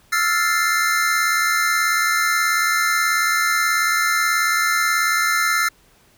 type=chord; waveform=square; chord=F major seventh; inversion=third; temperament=equal; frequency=1318.5 / 1396.9 / 1760 / 2093 Hz; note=E6 / F6 / A6 / C7; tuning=0 / 0 / 0 / 0 cents; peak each=-23 dBFS; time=0.12-5.69 s; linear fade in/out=10 ms; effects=pink hiss -55 dBFS RMS until 6.17 s